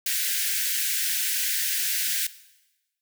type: high-pass noise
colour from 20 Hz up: white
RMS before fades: -26 dBFS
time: 0.06-2.27 s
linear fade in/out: 5 ms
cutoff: 1500 Hz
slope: 96 dB/octave
effects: noise-tail reverb RT60 1.0 s tail -17 dB re dry